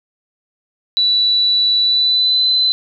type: tone with pitch glide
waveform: sine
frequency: 3951 to 4032 Hz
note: B7 to B7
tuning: 0 to +35 cents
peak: -11 dBFS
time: 0.97-2.72 s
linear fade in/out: 0 ms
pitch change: +35 cents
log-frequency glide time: 1.81-2.48 s
effects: none